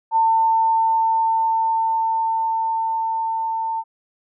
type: tone with level ramp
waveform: sine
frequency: 898 Hz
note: A5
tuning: 35 cents sharp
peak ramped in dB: -13 to -21 dBFS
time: 0.11-3.84 s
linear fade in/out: 50 ms
effects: none